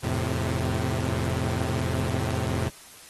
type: chord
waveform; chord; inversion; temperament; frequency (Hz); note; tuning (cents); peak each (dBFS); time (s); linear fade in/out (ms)
sawtooth; F major; none; equal with one note detuned; 85.41 / 110 / 130.81; F2 / A2 / C3; -38 / 0 / 0; -26; 0.03-2.69; 10
effects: white hiss -48 dBFS RMS until 3.09 s + AAC 32 kbps